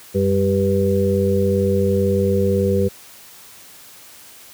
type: harmonic tone with a mistuned harmonic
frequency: 98 Hz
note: G2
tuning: in tune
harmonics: 1 / 2 / 4 / 5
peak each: -20 / -20 / -20 / -20 dBFS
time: 0.14-2.89 s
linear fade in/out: 20 ms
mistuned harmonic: 1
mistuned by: -88 cents
effects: white hiss -43 dBFS RMS until 4.53 s + high-pass 60 Hz 12 dB/octave